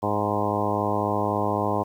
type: harmonic tone with a mistuned harmonic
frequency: 103.83 Hz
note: G#2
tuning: in tune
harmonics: 1 / 2 / 3 / 4 / 5 / 6 / 7 / 8 / 9 / 10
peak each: -31 / -31 / -31 / -31 / -31 / -31 / -31 / -31 / -31 / -31 dBFS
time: 0.02-1.84 s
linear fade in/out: 20 ms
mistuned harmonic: 9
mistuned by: +18 cents
effects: 9-bit